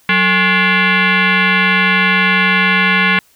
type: tone with frequency modulation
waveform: sine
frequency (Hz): 185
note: F#3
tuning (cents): 0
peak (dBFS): -9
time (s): 0.09-3.19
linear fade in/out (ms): 2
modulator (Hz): 632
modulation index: 4.2
effects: white hiss -52 dBFS RMS until 3.35 s